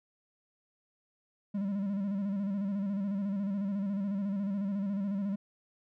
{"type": "tone with vibrato", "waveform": "triangle", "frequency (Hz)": 198.6, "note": "G3", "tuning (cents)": 23, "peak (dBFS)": -28, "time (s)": [1.54, 5.36], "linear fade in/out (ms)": 10, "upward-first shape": "square", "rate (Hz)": 14, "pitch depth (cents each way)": 53, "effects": []}